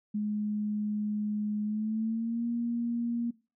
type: tone with pitch glide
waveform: sine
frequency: 210 to 235.7 Hz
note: G#3 to A#3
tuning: +19 to +19 cents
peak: -28 dBFS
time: 0.14-3.31 s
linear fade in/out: 10 ms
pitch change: +200 cents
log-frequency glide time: 1.64-2.46 s
effects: noise-tail reverb RT60 0.3 s tail -20 dB re dry